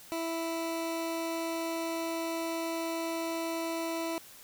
20% pulse tone, 329.9 Hz, E4, 1 cent sharp, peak -27 dBFS, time 0.12-4.18 s, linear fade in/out 0 ms, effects white hiss -52 dBFS RMS until 4.43 s

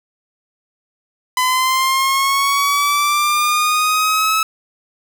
sawtooth linear sweep, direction up, 1008 to 1300 Hz, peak -10 dBFS, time 1.37-4.43 s, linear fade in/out 2 ms, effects none

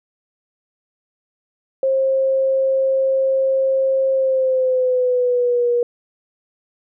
sine tone with pitch glide, 533 to 480.4 Hz, C5 to B4, +32 to -48 cents, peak -14 dBFS, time 1.83-5.83 s, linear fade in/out 2 ms, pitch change -180 cents, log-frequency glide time 4.13-5.7 s, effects none

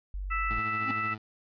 sine tone, 47.83 Hz, G1, 42 cents flat, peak -32 dBFS, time 0.14-0.59 s, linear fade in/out 0 ms
harmonic tone, 659.3 Hz, E5, in tune, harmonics 2 / 3 / 4, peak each -30 / -34 / -36 dBFS, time 0.3-1.15 s, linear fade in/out 20 ms
20% pulse tone with tremolo, 108 Hz, A2, 32 cents flat, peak -31 dBFS, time 0.5-1.18 s, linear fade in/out 5 ms, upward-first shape triangle, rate 13 Hz, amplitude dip 55%
square tone with exponential growth, 266.5 Hz, C4, 32 cents sharp, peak -29 dBFS, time 0.79-0.91 s, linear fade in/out 2 ms, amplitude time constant 25 ms
effects resampled to 11025 Hz

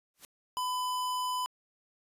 white noise with exponential growth, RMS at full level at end -44 dBFS, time 0.14-0.25 s, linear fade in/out 1 ms, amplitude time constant 22 ms
square tone, 1003 Hz, B5, 26 cents sharp, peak -31 dBFS, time 0.57-1.46 s, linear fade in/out 0 ms
effects resampled to 32000 Hz

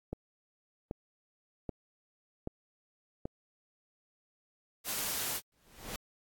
click train, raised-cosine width 2 ms, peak -23 dBFS, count 5, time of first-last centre 0.13-3.255 s, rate 1.28 Hz
white noise, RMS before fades -35 dBFS, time 4.84-5.41 s, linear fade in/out 50 ms
pink noise with exponential growth, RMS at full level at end -37 dBFS, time 5.52-5.96 s, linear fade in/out 2 ms, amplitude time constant 94 ms
effects AAC 64 kbps

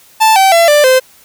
45% pulse tone with pitch steps, 880 / 770.5 / 674.7 / 590.7 / 517.2 Hz, A5 / G5 / E5 / D5 / C5, 0 / -30 / +40 / +10 / -20 cents, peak -5 dBFS, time 0.2-1 s, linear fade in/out 20 ms, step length 160 ms, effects white hiss -44 dBFS RMS until 1.24 s

